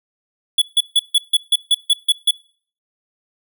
square tone bursts, 3415 Hz, G#7, 48 cents sharp, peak -11 dBFS, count 10, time 0.58-2.31 s, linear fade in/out 5 ms, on 38 ms, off 150 ms, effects noise-tail reverb RT60 0.5 s tail -24 dB re dry

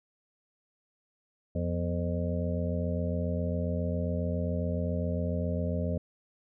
harmonic tone with a mistuned harmonic, 87.31 Hz, F2, in tune, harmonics 1 / 2 / 3 / 5 / 6 / 7, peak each -31 / -33 / -37 / -41 / -38 / -38 dBFS, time 1.55-5.98 s, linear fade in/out 5 ms, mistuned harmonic 3, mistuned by -83 cents, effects none

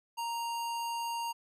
square tone, 932.3 Hz, A#5, in tune, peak -34 dBFS, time 0.17-1.33 s, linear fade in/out 20 ms, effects resampled to 32000 Hz

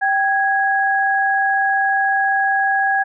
sine tone pair together, 781.5 / 1656 Hz, G5 / G#6, -6 / -5 cents, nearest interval octave + minor second, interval 1301 cents, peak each -17 dBFS, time 0.01-3.04 s, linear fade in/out 20 ms, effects none

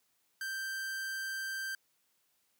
45% pulse tone, 1568 Hz, G6, in tune, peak -36 dBFS, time 0.41-1.75 s, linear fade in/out 2 ms, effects white hiss -75 dBFS RMS until 2.59 s + high-pass 100 Hz 12 dB/octave

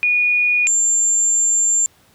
sine tone pair in turn, 2453 / 7306 Hz, D#7 / A#8, -25 / -36 cents, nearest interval octave + perfect fifth, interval 1889 cents, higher second, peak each -13 dBFS, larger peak neither, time 0.03-0.67 / 0.67-1.86 s, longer second, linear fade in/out 0 ms, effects pink hiss -54 dBFS RMS until 2.14 s + high-pass 60 Hz 12 dB/octave

